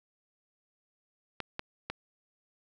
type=clicks; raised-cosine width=0.3 ms; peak=-18 dBFS; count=3; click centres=1.403 / 1.594 / 1.9 s; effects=none